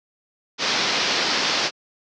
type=low-pass noise; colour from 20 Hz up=white; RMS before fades=-22 dBFS; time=0.58-1.71 s; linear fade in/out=50 ms; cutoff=5600 Hz; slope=48 dB/octave; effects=high-pass 200 Hz 12 dB/octave